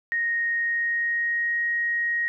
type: tone with pitch glide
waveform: sine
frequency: 1864.7 to 1880.9 Hz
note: A#6 to A#6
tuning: 0 to +15 cents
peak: -22 dBFS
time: 0.12-2.28 s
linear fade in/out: 0 ms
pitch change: +15 cents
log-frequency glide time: 0.57-1.64 s
effects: none